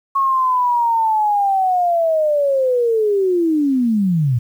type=linear sweep; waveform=sine; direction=down; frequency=1100 to 113.1 Hz; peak=-13 dBFS; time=0.15-4.39 s; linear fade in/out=10 ms; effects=8-bit